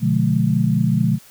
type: chord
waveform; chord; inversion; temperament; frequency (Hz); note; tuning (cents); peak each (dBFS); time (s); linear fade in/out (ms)
sine; B diminished seventh; none; just; 123.47 / 148.16 / 177.8 / 213.4; B2 / D3 / F3 / Ab3; 0 / +16 / +31 / +47; -20; 0-1.19; 50
effects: white hiss -47 dBFS RMS until 1.3 s